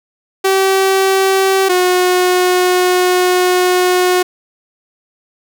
sawtooth tone pair in turn, 384.6 / 363 Hz, G4 / F#4, -33 / -33 cents, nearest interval minor second, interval 100 cents, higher first, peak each -6 dBFS, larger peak neither, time 0.44-1.69 / 1.69-4.23 s, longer second, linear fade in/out 10 ms, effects 8-bit

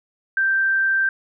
sine tone, 1568 Hz, G6, in tune, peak -16 dBFS, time 0.37-1.09 s, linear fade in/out 2 ms, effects none

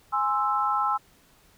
sine chord, Ab augmented, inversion none, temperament equal, 830.6 / 1046.5 / 1318.5 Hz, Ab5 / C6 / E6, 0 / 0 / 0 cents, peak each -27 / -28 / -25 dBFS, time 0.12-0.98 s, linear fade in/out 20 ms, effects pink hiss -59 dBFS RMS until 1.57 s

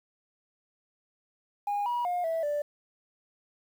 sine tone with pitch steps, 817 / 964 / 712 / 655 / 587 Hz, G#5 / B5 / F5 / E5 / D5, -29 / -42 / +33 / -11 / -1 cents, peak -25 dBFS, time 1.67-2.62 s, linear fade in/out 5 ms, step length 190 ms, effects tanh soft clip ceiling -25 dBFS + 9-bit

